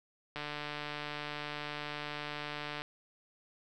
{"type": "click train", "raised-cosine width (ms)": 0.3, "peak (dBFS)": -23, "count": 365, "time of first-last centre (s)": [0.36, 2.819], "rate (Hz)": 148, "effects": []}